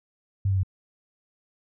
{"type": "tone with pitch steps", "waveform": "sine", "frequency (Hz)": [98, 95.98, 94.01], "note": ["G2", "G2", "F#2"], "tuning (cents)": [0, -36, 28], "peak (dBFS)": -20, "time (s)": [0.45, 0.633], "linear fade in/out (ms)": 5, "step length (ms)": 61, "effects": []}